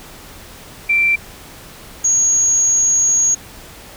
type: tone pair in turn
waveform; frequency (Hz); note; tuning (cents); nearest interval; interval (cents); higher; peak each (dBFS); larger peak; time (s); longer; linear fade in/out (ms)
sine; 2349 / 6631; D7 / G#8; 0 / -4; octave + tritone; 1796; second; -11; neither; 0.89-1.16 / 2.04-3.35; second; 10
effects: pink hiss -38 dBFS RMS until 3.96 s